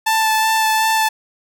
sawtooth tone with vibrato, 880 Hz, A5, in tune, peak -10 dBFS, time 0.06-1.09 s, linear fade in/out 10 ms, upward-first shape sine, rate 2.7 Hz, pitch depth 12 cents each way, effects none

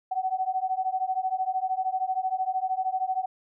sine beating tone pair, 746 / 759 Hz, F#5 / F#5, +14 / +44 cents, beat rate 13 Hz, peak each -28 dBFS, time 0.11-3.26 s, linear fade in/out 10 ms, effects none

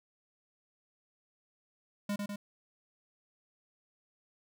square tone with echo, 203.8 Hz, G#3, 32 cents flat, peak -32 dBFS, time 2.09-2.16 s, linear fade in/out 5 ms, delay 100 ms, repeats 2, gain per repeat -3 dB, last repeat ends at 2.36 s, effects none

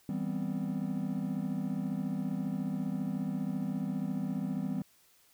triangle chord, C major seventh, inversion first, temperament equal with one note detuned, 163.2 / 196 / 246.9 / 261.6 Hz, E3 / G3 / B3 / C4, -17 / 0 / 0 / 0 cents, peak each -36 / -33 / -36 / -37 dBFS, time 0.09-4.82 s, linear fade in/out 2 ms, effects white hiss -65 dBFS RMS until 5.33 s

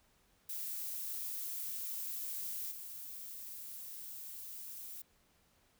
violet noise with level steps, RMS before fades -41 / -47 dBFS, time 0.49-5.02 s, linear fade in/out 5 ms, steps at 2.71 s, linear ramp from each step 5 ms, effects pink hiss -71 dBFS RMS until 5.79 s

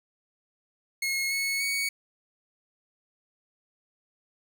sawtooth tone with pitch steps, 2166 / 2200 / 2235 Hz, C#7 / C#7 / C#7, -41 / -14 / +14 cents, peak -23 dBFS, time 1.02-1.89 s, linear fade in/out 5 ms, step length 290 ms, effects none

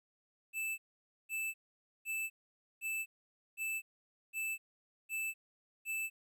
square tone bursts, 2637 Hz, E7, in tune, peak -36 dBFS, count 8, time 0.53-6.1 s, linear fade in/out 50 ms, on 250 ms, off 510 ms, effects 13-bit

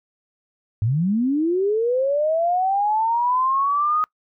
sine linear sweep, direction up, 99.1 to 1255 Hz, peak -17 dBFS, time 0.82-4.04 s, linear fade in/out 0 ms, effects noise-tail reverb RT60 0.1 s tail -25 dB re dry

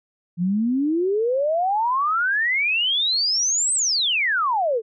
sine exponential two-way sweep, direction up then down, 167.8 to 8372 to 420.5 Hz, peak -18 dBFS, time 0.37-4.82 s, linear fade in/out 50 ms, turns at 3.74 s, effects none

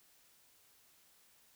silence, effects white hiss -67 dBFS RMS until 1.55 s

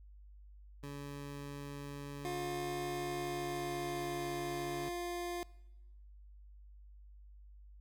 20% pulse tone, 142.3 Hz, C#3, 46 cents sharp, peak -38 dBFS, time 0.83-4.89 s, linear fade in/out 5 ms
25% pulse tone with pitch glide, 355.5 to 350 Hz, F4 to F4, +31 to +4 cents, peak -34 dBFS, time 2.25-5.43 s, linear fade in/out 0 ms, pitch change -27 cents, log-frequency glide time 2.87-4.19 s
effects noise-tail reverb RT60 1.0 s tail -23 dB re dry + added 50 Hz sine -53 dBFS peak until 7.8 s

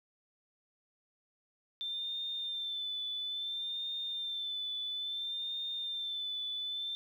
sine tone with vibrato, 3558 Hz, A7, 19 cents sharp, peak -35 dBFS, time 1.81-6.95 s, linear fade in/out 0 ms, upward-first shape sine, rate 0.59 Hz, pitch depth 38 cents each way, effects 11-bit

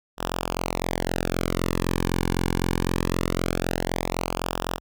sawtooth tone with flanger, 43.91 Hz, F1, 10 cents sharp, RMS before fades -26 dBFS, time 0.17-4.8 s, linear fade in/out 50 ms, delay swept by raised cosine 0.46 to 1.56 ms, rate 0.22 Hz, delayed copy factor -0.9, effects none

